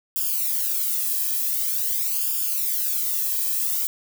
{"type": "noise with flanger", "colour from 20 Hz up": "violet", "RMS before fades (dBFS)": -24, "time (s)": [0.16, 3.87], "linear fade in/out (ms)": 0, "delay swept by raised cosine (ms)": [0.49, 1.41], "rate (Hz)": 0.46, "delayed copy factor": -0.95, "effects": []}